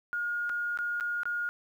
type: tone with dropouts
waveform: sine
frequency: 1428 Hz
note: F6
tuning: 38 cents sharp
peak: -29 dBFS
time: 0.13-1.49 s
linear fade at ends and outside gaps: 0 ms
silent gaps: 0.494-0.498 / 0.774-0.788 / 1-1.008 / 1.233-1.255 s
effects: 10-bit